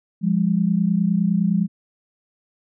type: tone pair together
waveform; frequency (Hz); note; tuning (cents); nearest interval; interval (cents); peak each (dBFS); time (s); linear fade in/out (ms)
sine; 174.61 / 204.4; F3 / G#3; 0 / -27; minor third; 273; -19; 0.21-1.68; 50
effects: none